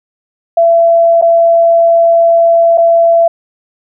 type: tone with dropouts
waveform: sine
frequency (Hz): 672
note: E5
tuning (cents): +33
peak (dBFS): -4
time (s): 0.57-3.28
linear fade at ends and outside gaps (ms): 5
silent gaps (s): 1.214-1.222 / 2.775-2.78
effects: none